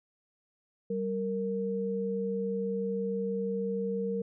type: tone pair together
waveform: sine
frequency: 193.59 / 463.1 Hz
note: G3 / A#4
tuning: -21 / -11 cents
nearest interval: octave + minor third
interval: 1510 cents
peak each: -33 / -31 dBFS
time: 0.9-4.22 s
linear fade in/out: 5 ms
effects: none